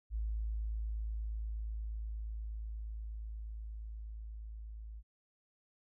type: tone with level ramp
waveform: sine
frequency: 54.2 Hz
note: A1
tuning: 25 cents flat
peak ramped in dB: -33 to -44 dBFS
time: 0.1-5.03 s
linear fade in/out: 50 ms
effects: none